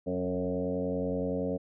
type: tone with frequency modulation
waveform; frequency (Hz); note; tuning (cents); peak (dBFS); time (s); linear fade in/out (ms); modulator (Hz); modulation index
sine; 362.7; F#4; -34; -28; 0.06-1.58; 20; 90.5; 2.6
effects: none